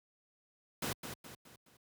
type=noise with echo; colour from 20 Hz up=pink; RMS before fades=-37 dBFS; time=0.82-0.93 s; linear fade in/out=5 ms; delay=210 ms; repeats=4; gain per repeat=-7 dB; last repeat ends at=1.77 s; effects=high-pass 60 Hz 12 dB/octave

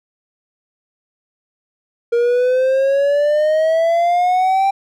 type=exponential sweep; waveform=triangle; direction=up; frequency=468.1 to 789 Hz; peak=-10 dBFS; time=2.12-4.71 s; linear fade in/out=10 ms; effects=none

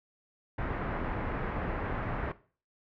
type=low-pass noise; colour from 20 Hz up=pink; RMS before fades=-34 dBFS; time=0.58-2.32 s; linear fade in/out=5 ms; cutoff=1900 Hz; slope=24 dB/octave; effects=noise-tail reverb RT60 0.4 s tail -17 dB re dry

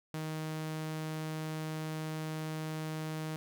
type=tone; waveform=sawtooth; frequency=156.8 Hz; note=D#3; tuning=14 cents sharp; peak=-32 dBFS; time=0.14-3.36 s; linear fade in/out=0 ms; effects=none

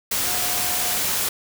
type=tone in noise; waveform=sine; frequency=720 Hz; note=F#5; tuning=47 cents flat; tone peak=-34 dBFS; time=0.27-0.98 s; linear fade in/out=5 ms; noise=white; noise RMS=-23 dBFS; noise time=0.11-1.29 s; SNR=-14 dB; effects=none

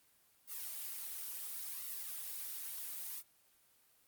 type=noise with flanger; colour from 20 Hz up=blue; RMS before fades=-44 dBFS; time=0.47-3.23 s; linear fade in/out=50 ms; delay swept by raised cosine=1.2 to 5.1 ms; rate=0.72 Hz; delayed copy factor=-0.95; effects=white hiss -70 dBFS RMS until 4.07 s + Opus 32 kbps

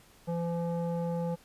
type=tone with low-pass filter; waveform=square; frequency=170 Hz; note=F3; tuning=46 cents flat; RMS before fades=-32 dBFS; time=0.27-1.36 s; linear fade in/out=20 ms; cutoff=680 Hz; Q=4.5; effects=pink hiss -59 dBFS RMS until 1.44 s + resampled to 32000 Hz

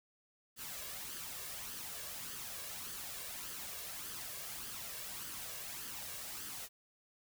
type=noise with flanger; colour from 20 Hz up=white; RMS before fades=-45 dBFS; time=0.56-6.69 s; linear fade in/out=50 ms; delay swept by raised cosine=0.63 to 1.83 ms; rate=1.7 Hz; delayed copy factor=+0.5; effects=none

